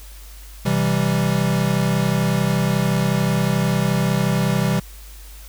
square chord, C major, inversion none, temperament equal, 130.81 / 164.81 / 196 Hz, C3 / E3 / G3, 0 / 0 / 0 cents, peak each -22 dBFS, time 0.65-4.8 s, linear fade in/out 10 ms, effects added 50 Hz sine -37 dBFS peak until 5.48 s + white hiss -45 dBFS RMS until 5.48 s

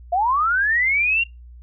sine linear sweep, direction up, 671 to 2794 Hz, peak -16 dBFS, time 0.12-1.24 s, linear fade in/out 10 ms, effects noise-tail reverb RT60 0.2 s tail -23 dB re dry + added 60 Hz sine -39 dBFS peak until 1.62 s

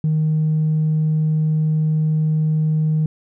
triangle tone with tanh clipping, 155.56 Hz, D#3, in tune, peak -15 dBFS, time 0.04-3.06 s, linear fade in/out 2 ms, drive 5 dB, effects none

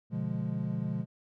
triangle chord, B diminished seventh, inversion none, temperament equal, 123.47 / 146.83 / 174.61 / 207.7 Hz, B2 / D3 / F3 / Ab3, 0 / 0 / 0 / 0 cents, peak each -34 / -35 / -33 / -34 dBFS, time 0.1-1.06 s, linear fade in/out 50 ms, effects none

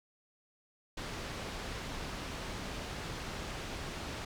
pink low-pass noise, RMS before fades -41 dBFS, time 0.97-4.25 s, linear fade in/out 5 ms, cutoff 5500 Hz, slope 12 dB/octave, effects none

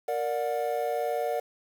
triangle chord, Bb augmented, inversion none, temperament equal with one note detuned, 466.2 / 587.3 / 726 Hz, Bb4 / D5 / F#5, 0 / 0 / -33 cents, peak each -29 dBFS, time 0.08-1.4 s, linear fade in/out 5 ms, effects 8-bit

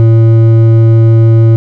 sine tone with hard clipping, 113.3 Hz, A#2, 49 cents flat, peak -4 dBFS, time 0-1.56 s, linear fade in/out 0 ms, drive 8 dB, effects none

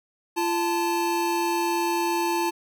square tone pair together, 343 / 880 Hz, F4 / A5, -31 / 0 cents, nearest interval octave + major third, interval 1631 cents, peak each -26 dBFS, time 0.36-2.51 s, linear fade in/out 20 ms, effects none

